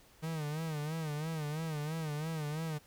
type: tone with vibrato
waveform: 45% pulse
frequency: 155 Hz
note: D#3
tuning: 6 cents flat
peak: -35 dBFS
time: 0.22-2.79 s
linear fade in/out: 20 ms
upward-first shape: sine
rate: 3 Hz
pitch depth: 94 cents each way
effects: pink hiss -62 dBFS RMS until 2.86 s